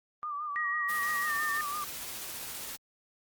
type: tone with vibrato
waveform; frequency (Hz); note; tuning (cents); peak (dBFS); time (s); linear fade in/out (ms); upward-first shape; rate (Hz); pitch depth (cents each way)
sine; 1184; D6; +14; -33; 0.23-1.84; 0; sine; 6; 59
type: tone with pitch glide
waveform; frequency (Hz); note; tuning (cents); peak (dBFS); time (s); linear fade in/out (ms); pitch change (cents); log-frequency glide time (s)
sine; 1896 to 1809.3; A#6 to A6; +29 to +48; -30; 0.56-1.61; 0; -81; 1.25-1.31
type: noise with tremolo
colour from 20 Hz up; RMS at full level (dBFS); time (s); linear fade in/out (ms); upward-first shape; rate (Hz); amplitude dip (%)
white; -39; 0.88-2.77; 20; triangle; 15; 25
effects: Opus 48 kbps

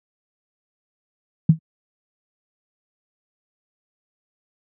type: tone with exponential decay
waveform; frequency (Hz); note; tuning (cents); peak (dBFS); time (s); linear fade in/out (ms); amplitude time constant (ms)
sine; 160; D#3; +49; -4; 1.49-1.59; 5; 20
effects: high-pass 100 Hz 12 dB/octave

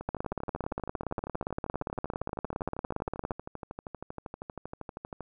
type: two click trains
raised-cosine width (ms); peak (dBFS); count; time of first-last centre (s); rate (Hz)
1; -24 / -17; 67 / 57; 0.01-5.207 / 0.09-3.308; 12.7 / 17.4
effects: none

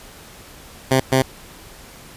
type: tone bursts at uneven times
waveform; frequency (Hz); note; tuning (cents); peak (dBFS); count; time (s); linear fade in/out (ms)
10% pulse; 131.5; C3; +9; -5; 2; 0.91-1 / 1.12-1.22; 2
effects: pink hiss -42 dBFS RMS until 2.16 s + resampled to 32000 Hz

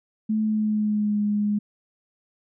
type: tone with pitch glide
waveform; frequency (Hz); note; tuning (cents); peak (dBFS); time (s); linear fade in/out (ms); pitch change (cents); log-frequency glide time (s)
sine; 216.7 to 207.6; A3 to G#3; -26 to 0; -20; 0.29-1.59; 10; -74; 0.41-1.2
effects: none

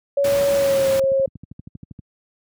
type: tone with pitch glide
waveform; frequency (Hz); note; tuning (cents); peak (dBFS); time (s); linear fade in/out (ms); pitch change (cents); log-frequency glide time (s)
sine; 562 to 539.7; C#5 to C#5; +24 to -46; -15; 0.17-1.26; 5; -70; 0.52-0.88
type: noise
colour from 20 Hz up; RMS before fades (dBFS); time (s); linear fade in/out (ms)
pink; -28; 0.24-1; 5
type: click train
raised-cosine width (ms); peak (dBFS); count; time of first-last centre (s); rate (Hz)
5; -22; 15; 0.88-1.991; 12.6
effects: high-pass 100 Hz 12 dB/octave

